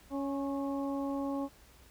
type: harmonic tone with a mistuned harmonic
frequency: 277.7 Hz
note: C#4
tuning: 3 cents sharp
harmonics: 1 / 2 / 3 / 4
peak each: -33 / -39 / -43 / -45 dBFS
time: 0.1-1.49 s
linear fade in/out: 50 ms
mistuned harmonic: 4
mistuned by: -27 cents
effects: added 60 Hz sine -60 dBFS peak until 1.9 s + pink hiss -60 dBFS RMS until 1.9 s